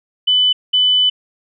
sine tone pair in turn, 3000 / 3000 Hz, F#7 / F#7, +23 / +23 cents, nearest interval unison, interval 0 cents, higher neither, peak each -10 dBFS, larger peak neither, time 0.27-0.53 / 0.73-1.1 s, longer second, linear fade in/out 10 ms, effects none

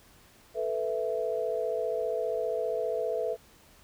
sine chord, A suspended second, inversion none, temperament just, 440 / 495 / 660 Hz, A4 / B4 / E5, 0 / +4 / +2 cents, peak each -32 dBFS, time 0.54-3.37 s, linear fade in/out 50 ms, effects pink hiss -58 dBFS RMS until 3.83 s

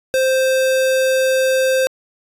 square tone, 523.3 Hz, C5, in tune, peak -14 dBFS, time 0.14-1.87 s, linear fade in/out 0 ms, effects resampled to 32000 Hz

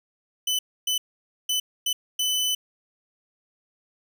sawtooth tone bursts at uneven times, 3008 Hz, F#7, 28 cents sharp, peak -19 dBFS, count 5, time 0.47-0.59 / 0.87-0.98 / 1.49-1.6 / 1.86-1.93 / 2.19-2.55 s, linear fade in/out 5 ms, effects none

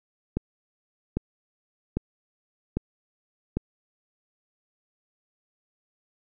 click train, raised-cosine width 3 ms, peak -12 dBFS, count 5, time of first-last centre 0.37-3.57 s, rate 1.25 Hz, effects none

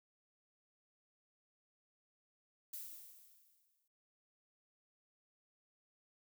violet noise with exponential decay, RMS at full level -45 dBFS, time 2.73-3.88 s, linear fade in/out 5 ms, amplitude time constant 250 ms, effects none

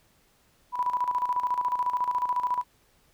sine tone with tremolo, 987.8 Hz, B5, in tune, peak -22 dBFS, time 0.72-2.64 s, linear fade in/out 50 ms, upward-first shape square, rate 14 Hz, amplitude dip 65%, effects pink hiss -64 dBFS RMS until 3.13 s

